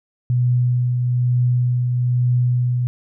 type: tone with tremolo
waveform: sine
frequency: 123.47 Hz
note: B2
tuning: in tune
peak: -13 dBFS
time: 0.3-2.87 s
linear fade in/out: 0 ms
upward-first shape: triangle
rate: 1.1 Hz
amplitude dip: 35%
effects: none